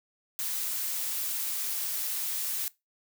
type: noise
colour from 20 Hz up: blue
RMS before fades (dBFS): -32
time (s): 0.39-2.68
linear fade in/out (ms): 0
effects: noise-tail reverb RT60 0.2 s tail -20 dB re dry